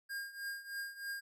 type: tone with tremolo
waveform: square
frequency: 1614 Hz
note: G#6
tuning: 50 cents flat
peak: -38 dBFS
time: 0.09-1.21 s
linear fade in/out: 20 ms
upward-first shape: triangle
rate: 3.2 Hz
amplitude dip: 85%
effects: none